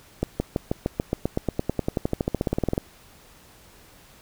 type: accelerating click train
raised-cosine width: 2 ms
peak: -9 dBFS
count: 28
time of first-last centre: 0.23-2.779 s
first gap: 170 ms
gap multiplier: 0.95
effects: pink hiss -52 dBFS RMS until 4.21 s